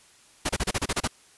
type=noise bursts; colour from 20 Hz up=pink; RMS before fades=-25 dBFS; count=9; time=0.45-1.077 s; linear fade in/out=10 ms; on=43 ms; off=30 ms; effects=white hiss -56 dBFS RMS until 1.37 s + resampled to 24000 Hz